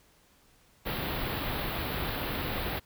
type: band-stop noise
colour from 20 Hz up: pink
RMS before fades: -33 dBFS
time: 0.85-2.8 s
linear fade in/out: 20 ms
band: 4300 to 12000 Hz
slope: 48 dB/octave
effects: pink hiss -63 dBFS RMS until 2.85 s